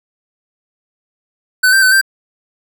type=tone with pitch steps; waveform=square; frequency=1508 / 1569 / 1515 / 1574 Hz; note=F#6 / G6 / F#6 / G6; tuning=+32 / +1 / +40 / +7 cents; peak=-8 dBFS; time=1.63-2.014 s; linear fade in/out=10 ms; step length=96 ms; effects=none